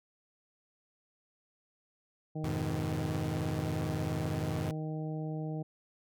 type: harmonic tone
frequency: 155.8 Hz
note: D#3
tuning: 3 cents sharp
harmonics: 1 / 2 / 3 / 4 / 5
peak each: -35 / -41 / -45 / -47 / -49 dBFS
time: 2.35-5.63 s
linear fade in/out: 10 ms
type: chord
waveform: sawtooth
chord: F diminished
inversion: none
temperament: equal with one note detuned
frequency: 87.31 / 103.83 / 126.43 Hz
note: F2 / Ab2 / Cb3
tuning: 0 / 0 / +41 cents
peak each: -35 dBFS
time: 2.44-4.71 s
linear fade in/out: 0 ms
effects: none